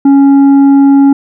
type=tone with tanh clipping; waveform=triangle; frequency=277.2 Hz; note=C#4; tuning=in tune; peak=-3 dBFS; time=0.05-1.13 s; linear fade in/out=5 ms; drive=10 dB; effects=none